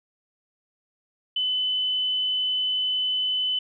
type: tone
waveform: sine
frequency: 3017 Hz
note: F#7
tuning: 33 cents sharp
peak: -22 dBFS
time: 1.36-3.59 s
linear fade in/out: 5 ms
effects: none

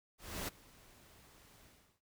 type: noise with ADSR envelope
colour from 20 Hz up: pink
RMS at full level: -39 dBFS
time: 0.18-2.01 s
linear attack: 300 ms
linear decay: 14 ms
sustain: -23 dB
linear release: 370 ms
effects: noise-tail reverb RT60 0.1 s tail -22 dB re dry

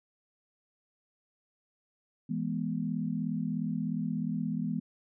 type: chord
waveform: sine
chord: E major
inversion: none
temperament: equal with one note detuned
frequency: 164.81 / 207.7 / 244.5 Hz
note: E3 / G#3 / B3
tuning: 0 / 0 / -17 cents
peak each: -34 dBFS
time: 2.29-4.8 s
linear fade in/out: 10 ms
effects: none

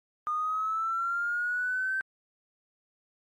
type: linear sweep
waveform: triangle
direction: up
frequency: 1215 to 1558 Hz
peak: -23 dBFS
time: 0.27-2.01 s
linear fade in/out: 0 ms
effects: tanh soft clip ceiling -25 dBFS + MP3 64 kbps

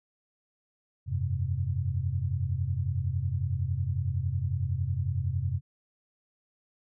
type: chord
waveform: sine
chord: F suspended second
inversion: none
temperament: just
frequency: 87.31 / 98.22 / 130.96 Hz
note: F2 / G2 / C3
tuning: 0 / +4 / +2 cents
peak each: -31 dBFS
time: 1.06-5.61 s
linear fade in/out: 50 ms
effects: none

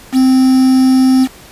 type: tone with quantisation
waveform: triangle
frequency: 260.4 Hz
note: C4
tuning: 8 cents flat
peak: -4 dBFS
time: 0.12-1.28 s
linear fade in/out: 50 ms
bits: 4
effects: pink hiss -38 dBFS RMS until 1.51 s + resampled to 32000 Hz

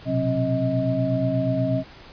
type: tone cluster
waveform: sine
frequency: 119.9 / 128.2 / 182.4 / 269 / 632 Hz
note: A#2 / C3 / F#3 / C4 / D#5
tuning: +49 / -35 / -24 / +48 / +27 cents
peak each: -29 / -25 / -30 / -25 / -25 dBFS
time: 0.05-1.84 s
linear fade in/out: 50 ms
effects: pink hiss -45 dBFS RMS until 2.12 s + resampled to 11025 Hz

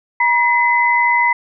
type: tone pair together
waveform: sine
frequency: 957 / 2028 Hz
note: A#5 / B6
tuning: +45 / +45 cents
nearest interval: octave + minor second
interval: 1300 cents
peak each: -14 dBFS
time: 0.2-1.33 s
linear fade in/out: 5 ms
effects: none

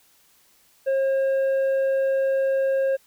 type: tone with tanh clipping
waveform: sine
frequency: 538 Hz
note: C5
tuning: 48 cents sharp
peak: -20 dBFS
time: 0.86-2.97 s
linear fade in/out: 20 ms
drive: 5 dB
effects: white hiss -59 dBFS RMS until 3.06 s

